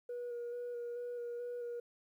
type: tone with vibrato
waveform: sine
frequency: 481 Hz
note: B4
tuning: 46 cents flat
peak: -37 dBFS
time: 0.09-1.8 s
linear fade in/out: 5 ms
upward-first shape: square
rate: 2.3 Hz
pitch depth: 15 cents each way
effects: tanh soft clip ceiling -37 dBFS + 12-bit